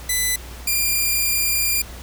5% pulse tone pair in turn, 2000 / 2395 Hz, B6 / D7, +21 / +33 cents, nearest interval minor third, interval 312 cents, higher second, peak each -8 dBFS, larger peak neither, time 0.09-0.36 / 0.67-1.82 s, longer second, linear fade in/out 5 ms, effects added 60 Hz sine -35 dBFS peak until 2.02 s + pink hiss -40 dBFS RMS until 2.02 s

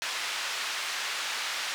pink band-pass noise, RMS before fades -33 dBFS, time 0.02-1.74 s, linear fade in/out 0 ms, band 1400 to 5600 Hz, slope 12 dB/octave, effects none

